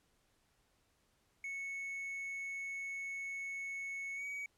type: tone with pitch glide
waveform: triangle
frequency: 2207 to 2261 Hz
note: C#7 to C#7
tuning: -8 to +34 cents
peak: -38 dBFS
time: 1.44-4.46 s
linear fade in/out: 2 ms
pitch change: +42 cents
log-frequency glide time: 4.15-4.24 s
effects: pink hiss -75 dBFS RMS until 4.57 s + low-pass 12000 Hz 12 dB/octave